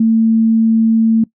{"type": "tone", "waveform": "sine", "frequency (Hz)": 224.4, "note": "A3", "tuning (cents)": 34, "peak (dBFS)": -8, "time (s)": [0, 1.24], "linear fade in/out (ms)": 5, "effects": ["noise-tail reverb RT60 0.1 s tail -21 dB re dry"]}